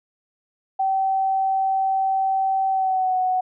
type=tone with pitch glide; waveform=sine; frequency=770 to 741.2 Hz; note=G5 to F#5; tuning=-31 to +3 cents; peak=-18 dBFS; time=0.79-3.41 s; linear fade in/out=10 ms; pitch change=-66 cents; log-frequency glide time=2.7-3.16 s; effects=none